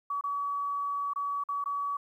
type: tone with dropouts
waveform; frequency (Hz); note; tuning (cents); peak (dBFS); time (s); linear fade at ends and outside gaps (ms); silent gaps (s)
sine; 1137; C#6; +44; -29; 0.1-1.97; 5; 0.211-0.238 / 1.135-1.159 / 1.438-1.487 / 1.641-1.658
effects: 11-bit